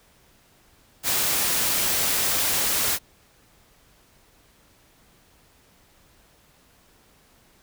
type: noise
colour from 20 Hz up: white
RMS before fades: -23 dBFS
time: 1.03-2.99 s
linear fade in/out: 50 ms
effects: pink hiss -58 dBFS RMS until 7.62 s